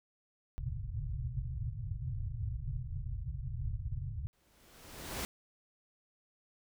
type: low-pass noise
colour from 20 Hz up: white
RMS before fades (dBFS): -38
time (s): 0.58-4.27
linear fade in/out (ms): 0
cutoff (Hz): 140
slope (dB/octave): 96
type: noise with exponential growth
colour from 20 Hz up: pink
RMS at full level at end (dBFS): -36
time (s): 4.33-5.25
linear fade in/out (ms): 0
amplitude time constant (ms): 200
effects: none